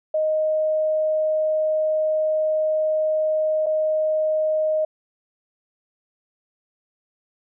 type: tone with dropouts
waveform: sine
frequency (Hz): 622.3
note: D#5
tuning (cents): 0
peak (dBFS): -18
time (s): 0.14-4.85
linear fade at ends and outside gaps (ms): 5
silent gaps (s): 3.661-3.665
effects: none